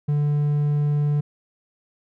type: tone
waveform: triangle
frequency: 146.83 Hz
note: D3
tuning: in tune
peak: -16 dBFS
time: 0.08-1.21 s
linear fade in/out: 10 ms
effects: none